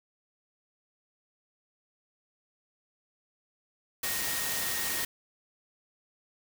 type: tone in noise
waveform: sine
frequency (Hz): 1864.7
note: A#6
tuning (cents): 0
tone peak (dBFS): -39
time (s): 4.03-5.05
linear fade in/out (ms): 5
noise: white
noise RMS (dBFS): -32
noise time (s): 4.03-5.05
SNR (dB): -10
effects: none